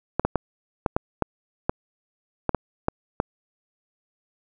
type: clicks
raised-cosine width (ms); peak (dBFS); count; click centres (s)
1; -6; 11; 0.196 / 0.25 / 0.357 / 0.862 / 0.965 / 1.223 / 1.695 / 2.493 / 2.547 / 2.884 / 3.201
effects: none